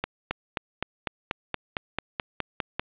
accelerating click train, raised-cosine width 0.3 ms, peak -10 dBFS, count 13, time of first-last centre 0.04-2.795 s, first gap 270 ms, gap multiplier 0.97, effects resampled to 8000 Hz + 8-bit

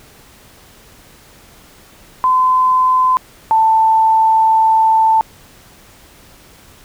sine tone pair in turn, 1023 / 886.5 Hz, C6 / A5, -39 / +13 cents, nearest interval major second, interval 248 cents, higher first, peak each -9 / -8 dBFS, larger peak second, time 2.24-3.17 / 3.51-5.21 s, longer second, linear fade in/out 0 ms, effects pink hiss -44 dBFS RMS until 6.84 s

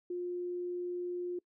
sine tone, 354.8 Hz, F4, 27 cents sharp, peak -34 dBFS, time 0.1-1.39 s, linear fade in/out 5 ms, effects noise-tail reverb RT60 0.1 s tail -24 dB re dry

